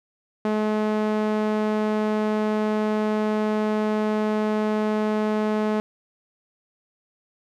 sawtooth tone with band-pass filter, 213.8 Hz, A3, 49 cents flat, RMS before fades -23 dBFS, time 0.45-5.8 s, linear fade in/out 0 ms, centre 490 Hz, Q 0.56, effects none

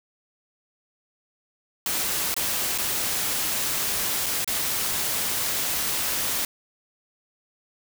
white noise with dropouts, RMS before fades -26 dBFS, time 1.86-6.45 s, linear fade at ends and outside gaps 1 ms, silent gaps 2.342-2.365 / 2.778-2.784 / 4.261-4.265 / 4.445-4.476 s, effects none

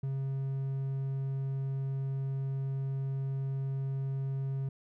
triangle tone, 135.4 Hz, C#3, 40 cents flat, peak -29 dBFS, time 0.03-4.69 s, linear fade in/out 5 ms, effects none

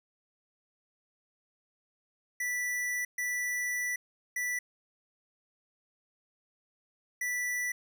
square tone bursts at uneven times, 1969 Hz, B6, 6 cents flat, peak -31 dBFS, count 4, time 2.4-3.05 / 3.18-3.96 / 4.36-4.59 / 7.21-7.72 s, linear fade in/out 5 ms, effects none

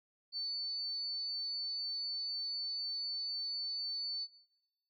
sine tone, 4502 Hz, C#8, 26 cents sharp, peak -35 dBFS, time 0.32-4.28 s, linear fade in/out 50 ms, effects noise-tail reverb RT60 1.0 s tail -19 dB re dry

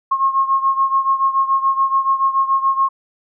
sine beating tone pair, 1078 / 1085 Hz, C#6 / C#6, -49 / -37 cents, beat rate 7 Hz, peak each -15 / -19 dBFS, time 0.11-2.89 s, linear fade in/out 10 ms, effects none

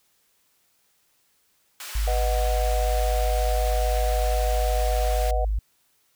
pink high-pass noise, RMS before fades -37 dBFS, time 1.8-5.31 s, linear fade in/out 2 ms, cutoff 1300 Hz, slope 12 dB/octave
sine tone, 51.91 Hz, G#1, in tune, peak -21 dBFS, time 1.95-5.59 s, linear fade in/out 5 ms
sine chord, B major, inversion none, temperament equal, 493.9 / 622.3 / 740 Hz, B4 / D#5 / F#5, 0 / 0 / 0 cents, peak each -31 / -29 / -28 dBFS, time 2.07-5.45 s, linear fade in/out 5 ms
effects white hiss -66 dBFS RMS until 6.15 s

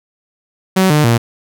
sawtooth tone with pitch steps, 188.6 / 150.5 / 117.1 Hz, F#3 / D3 / A#2, +33 / +43 / +8 cents, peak -5 dBFS, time 0.76-1.18 s, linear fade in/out 10 ms, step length 140 ms, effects none

